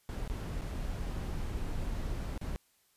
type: noise with dropouts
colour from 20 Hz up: brown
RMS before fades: -36 dBFS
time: 0.09-2.56 s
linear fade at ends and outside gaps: 0 ms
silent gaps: 0.277-0.299 / 0.612-0.618 / 2.377-2.413 s
effects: white hiss -70 dBFS RMS until 2.96 s + resampled to 32000 Hz